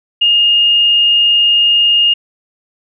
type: tone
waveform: sine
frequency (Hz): 2839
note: F7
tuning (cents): +28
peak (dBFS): -7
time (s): 0.21-2.14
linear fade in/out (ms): 10
effects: none